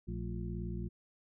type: harmonic tone with a mistuned harmonic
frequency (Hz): 58.27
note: A#1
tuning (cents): 0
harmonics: 1 / 2 / 3 / 4 / 6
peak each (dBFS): -40 / -42 / -42 / -45 / -47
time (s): 0.07-0.89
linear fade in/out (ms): 20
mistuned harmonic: 4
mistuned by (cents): -110
effects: none